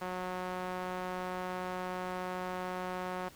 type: tone with band-pass filter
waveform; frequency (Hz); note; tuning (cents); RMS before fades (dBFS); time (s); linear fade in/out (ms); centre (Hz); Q
sawtooth; 182.7; F#3; -22; -38; 0.01-3.29; 10; 940; 0.93
effects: pink hiss -56 dBFS RMS until 3.35 s